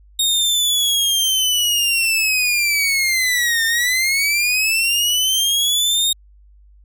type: linear two-way sweep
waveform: sawtooth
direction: down then up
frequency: 3729 to 1802 to 3729 Hz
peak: -12 dBFS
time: 0.19-6.13 s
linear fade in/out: 5 ms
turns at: 3.65 s
effects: added 50 Hz sine -45 dBFS peak until 6.84 s